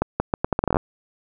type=accelerating click train; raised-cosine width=1 ms; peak=-5 dBFS; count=13; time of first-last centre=0.02-0.769 s; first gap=180 ms; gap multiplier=0.77; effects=none